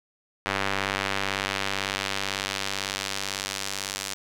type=tone with band-pass filter sweep; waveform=square; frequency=49 Hz; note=G1; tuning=in tune; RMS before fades=-30 dBFS; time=0.46-4.14 s; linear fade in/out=0 ms; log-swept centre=1900 to 6600 Hz; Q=0.83; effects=none